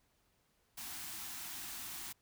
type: band-stop noise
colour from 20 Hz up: white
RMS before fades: -45 dBFS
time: 0.77-2.13 s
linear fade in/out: 10 ms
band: 380 to 660 Hz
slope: 96 dB/octave
effects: pink hiss -75 dBFS RMS until 2.21 s